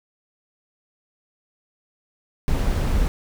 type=noise; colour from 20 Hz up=brown; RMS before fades=-20 dBFS; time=2.48-3.08 s; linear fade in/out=0 ms; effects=none